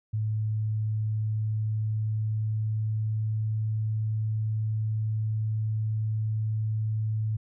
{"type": "tone with pitch glide", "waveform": "sine", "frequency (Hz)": [108.2, 108.95], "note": ["A2", "A2"], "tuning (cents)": [-29, -17], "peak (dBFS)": -25, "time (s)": [0.13, 7.37], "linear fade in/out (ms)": 10, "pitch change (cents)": 12, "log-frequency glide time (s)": [1, 3.64], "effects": []}